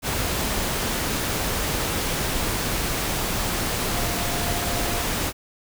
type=tone in noise; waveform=sine; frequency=699 Hz; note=F5; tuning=1 cent sharp; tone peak=-33 dBFS; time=3.92-5.06 s; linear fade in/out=50 ms; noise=pink; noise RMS=-25 dBFS; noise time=0.02-5.33 s; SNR=-11 dB; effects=none